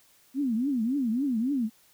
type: tone with vibrato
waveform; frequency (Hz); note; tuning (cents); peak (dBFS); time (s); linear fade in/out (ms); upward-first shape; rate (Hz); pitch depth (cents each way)
sine; 250.9; B3; +28; -24; 0.34-1.7; 50; triangle; 3.6; 290
effects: white hiss -61 dBFS RMS until 1.93 s